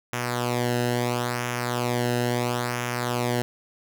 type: tone with flanger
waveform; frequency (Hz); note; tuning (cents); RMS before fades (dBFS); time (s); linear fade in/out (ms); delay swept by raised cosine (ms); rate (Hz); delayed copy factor
sawtooth; 121.6; B2; -26; -26; 0.13-3.42; 0; 0.23 to 0.88; 0.74; -0.7
effects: none